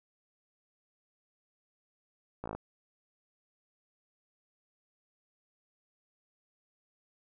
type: slowing click train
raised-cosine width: 1 ms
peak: -24 dBFS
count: 7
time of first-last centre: 2.44-2.55 s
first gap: 17 ms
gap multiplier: 1.03
effects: none